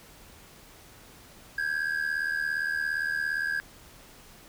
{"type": "ring-modulated tone", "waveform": "triangle", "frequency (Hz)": 1622, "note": "G#6", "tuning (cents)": -41, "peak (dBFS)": -22, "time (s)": [1.58, 3.6], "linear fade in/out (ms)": 0, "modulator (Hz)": 38.7, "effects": ["pink hiss -52 dBFS RMS until 4.48 s"]}